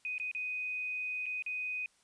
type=tone with dropouts; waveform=sine; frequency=2497 Hz; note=D#7; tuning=6 cents sharp; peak=-34 dBFS; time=0.05-1.86 s; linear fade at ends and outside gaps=1 ms; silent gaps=0.181-0.199 / 0.314-0.349 / 1.258-1.264 / 1.423-1.463 s; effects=white hiss -69 dBFS RMS until 2.03 s + resampled to 22050 Hz